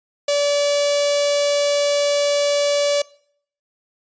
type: tone with notch filter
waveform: sawtooth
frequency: 576 Hz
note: D5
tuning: 34 cents flat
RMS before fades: -18 dBFS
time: 0.28-3.02 s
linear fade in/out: 5 ms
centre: 1400 Hz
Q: 0.61
effects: noise-tail reverb RT60 0.6 s tail -22 dB re dry + resampled to 16000 Hz